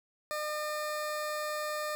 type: tone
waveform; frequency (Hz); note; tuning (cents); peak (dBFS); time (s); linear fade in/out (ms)
20% pulse; 605; D#5; -49; -28; 0.31-1.95; 0
effects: none